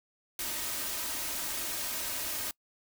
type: noise with comb filter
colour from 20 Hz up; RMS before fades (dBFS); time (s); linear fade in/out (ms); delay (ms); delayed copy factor
white; -35; 0.39-2.51; 2; 3.2; +0.5
effects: noise-tail reverb RT60 0.1 s tail -25 dB re dry